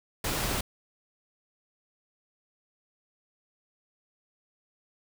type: noise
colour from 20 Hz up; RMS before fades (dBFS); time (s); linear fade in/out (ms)
pink; -30; 0.24-0.61; 5
effects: none